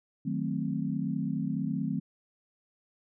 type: chord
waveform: sine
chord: D# diminished seventh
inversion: none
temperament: equal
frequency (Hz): 155.56 / 185 / 220 / 261.6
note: D#3 / F#3 / A3 / C4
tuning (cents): 0 / 0 / 0 / 0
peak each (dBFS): -34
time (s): 0.25-2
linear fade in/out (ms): 10
effects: none